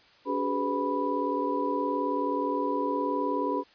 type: tone cluster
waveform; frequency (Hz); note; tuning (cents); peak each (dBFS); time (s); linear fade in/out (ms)
sine; 285.1 / 383.3 / 422.4 / 501 / 986; C#4 / G4 / G#4 / B4 / B5; +49 / -39 / +29 / +25 / -3; -31 / -34 / -34 / -33 / -30; 0.25-3.64; 50
effects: white hiss -58 dBFS RMS until 3.74 s + resampled to 11025 Hz